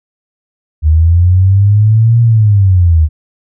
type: linear two-way sweep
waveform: sine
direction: up then down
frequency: 75.4 to 118.2 to 75.4 Hz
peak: -4 dBFS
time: 0.82-3.09 s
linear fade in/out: 50 ms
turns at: 2.21 s
effects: none